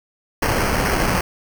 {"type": "noise with sample-and-hold", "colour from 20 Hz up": "pink", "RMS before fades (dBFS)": -19, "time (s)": [0.42, 1.21], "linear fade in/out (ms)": 5, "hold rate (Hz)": 3675, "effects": []}